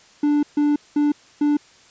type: tone bursts at uneven times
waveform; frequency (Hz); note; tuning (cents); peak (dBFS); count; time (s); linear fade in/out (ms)
triangle; 293.7; D4; 0; -13; 4; 0.23-0.43 / 0.57-0.76 / 0.96-1.12 / 1.41-1.57; 5
effects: white hiss -51 dBFS RMS until 1.9 s + resampled to 16000 Hz